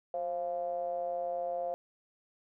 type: ring-modulated tone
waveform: triangle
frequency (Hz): 82.41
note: E2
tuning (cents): 0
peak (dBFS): -27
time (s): 0.14-1.74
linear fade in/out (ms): 0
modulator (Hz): 611
effects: none